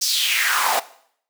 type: noise with high-pass filter sweep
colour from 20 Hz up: pink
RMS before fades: -20 dBFS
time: 0.01-0.8 s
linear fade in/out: 10 ms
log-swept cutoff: 5600 to 670 Hz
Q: 4
effects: noise-tail reverb RT60 0.6 s tail -17 dB re dry